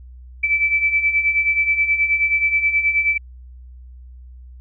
sine beating tone pair, 2310 / 2319.4 Hz, D7 / D7, -29 / -22 cents, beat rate 9.4 Hz, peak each -22 / -16 dBFS, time 0.43-3.18 s, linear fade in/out 10 ms, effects added 62 Hz sine -37 dBFS peak until 4.6 s

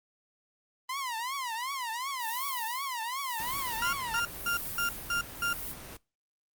sawtooth tone with vibrato, 1000 Hz, B5, 21 cents sharp, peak -29 dBFS, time 0.89-4.2 s, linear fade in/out 5 ms, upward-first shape triangle, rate 2.7 Hz, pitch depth 230 cents each way
violet noise with tremolo, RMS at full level -37 dBFS, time 2.18-5.75 s, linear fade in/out 50 ms, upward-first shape sine, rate 0.9 Hz, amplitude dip 80%
pink noise, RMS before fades -44 dBFS, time 3.39-5.97 s, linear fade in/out 5 ms
35% pulse tone bursts, 1396.9 Hz, F6, in tune, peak -26 dBFS, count 6, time 3.82-5.53 s, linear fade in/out 2 ms, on 110 ms, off 210 ms
effects noise-tail reverb RT60 0.3 s tail -25 dB re dry + Opus 32 kbps

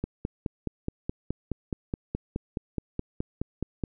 click train, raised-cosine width 3 ms, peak -16 dBFS, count 19, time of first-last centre 0.04-3.837 s, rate 4.74 Hz, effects none

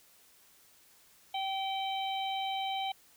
harmonic tone, 774 Hz, G5, 22 cents flat, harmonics 1 / 3 / 4 / 5, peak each -33 / -43 / -39 / -44 dBFS, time 1.34-2.92 s, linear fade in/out 5 ms, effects white hiss -62 dBFS RMS until 3.16 s

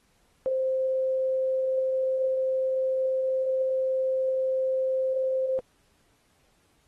sine tone, 523.3 Hz, C5, in tune, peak -23 dBFS, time 0.46-5.59 s, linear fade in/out 0 ms, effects pink hiss -67 dBFS RMS until 6.87 s + AAC 32 kbps

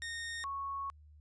sawtooth / sine tone pair in turn, 1845 / 1105 Hz, A#6 / C#6, -18 / -6 cents, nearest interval major sixth, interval 888 cents, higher first, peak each -35 / -36 dBFS, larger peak first, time 0.02-0.44 / 0.44-0.9 s, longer second, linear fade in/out 0 ms, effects added 75 Hz sine -55 dBFS peak until 1.2 s + resampled to 22050 Hz

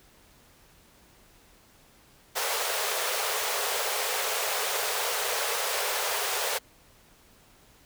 pink high-pass noise, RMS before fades -29 dBFS, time 2.35-6.59 s, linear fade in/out 20 ms, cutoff 410 Hz, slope 96 dB/octave, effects pink hiss -58 dBFS RMS until 7.85 s

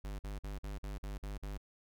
square tone bursts, 50.2 Hz, G1, 42 cents sharp, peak -40 dBFS, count 8, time 0.04-1.576 s, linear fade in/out 5 ms, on 150 ms, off 48 ms, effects none

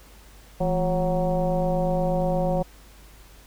sine tone with frequency modulation, 357.8 Hz, F4, 42 cents sharp, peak -20 dBFS, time 0.6-2.63 s, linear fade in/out 10 ms, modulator 191 Hz, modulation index 2, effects added 50 Hz sine -48 dBFS peak until 3.46 s + pink hiss -52 dBFS RMS until 3.46 s

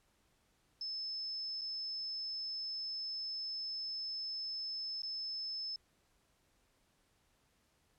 sine tone with dropouts, 5240 Hz, E8, 11 cents flat, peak -38 dBFS, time 0.81-5.76 s, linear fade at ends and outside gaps 2 ms, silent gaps 1.612-1.616 / 5.02-5.032 s, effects pink hiss -74 dBFS RMS until 7.98 s + low-pass 12000 Hz 12 dB/octave

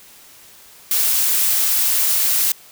blue noise, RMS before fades -17 dBFS, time 0.91-2.52 s, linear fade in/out 2 ms, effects white hiss -45 dBFS RMS until 2.71 s

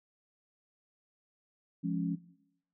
sine chord, Db major, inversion first, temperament just, 173.24 / 207.9 / 277.2 Hz, F3 / Ab3 / Db4, -14 / +2 / 0 cents, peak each -33 / -37 / -35 dBFS, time 1.83-2.16 s, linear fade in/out 20 ms, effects noise-tail reverb RT60 0.8 s tail -18 dB re dry

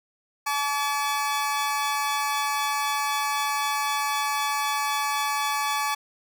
sawtooth tone pair together, 858 / 1145.3 Hz, A5 / D6, -44 / -44 cents, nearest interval perfect fourth, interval 500 cents, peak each -23 dBFS, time 0.46-5.95 s, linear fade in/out 10 ms, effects none

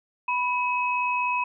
sine tone pair together, 987.8 / 2556 Hz, B5 / D#7, 0 / +46 cents, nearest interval octave + major third, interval 1646 cents, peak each -24 / -27 dBFS, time 0.28-1.44 s, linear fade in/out 5 ms, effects none

